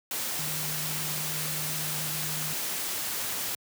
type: tone in noise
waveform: sine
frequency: 153.4 Hz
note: D#3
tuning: 24 cents flat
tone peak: -37 dBFS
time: 0.39-2.53 s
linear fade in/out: 2 ms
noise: white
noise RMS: -32 dBFS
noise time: 0.11-3.55 s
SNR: -8 dB
effects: high-pass 100 Hz 12 dB/octave